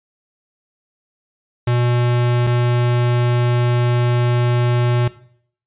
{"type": "tone pair in turn", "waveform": "square", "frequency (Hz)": [121.3, 121.3], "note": ["B2", "B2"], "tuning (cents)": [-31, -31], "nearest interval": "unison", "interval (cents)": 0, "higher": "neither", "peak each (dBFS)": -15, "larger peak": "neither", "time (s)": [[1.67, 2.47], [2.47, 5.08]], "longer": "second", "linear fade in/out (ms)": 5, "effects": ["noise-tail reverb RT60 0.6 s tail -17 dB re dry", "resampled to 8000 Hz"]}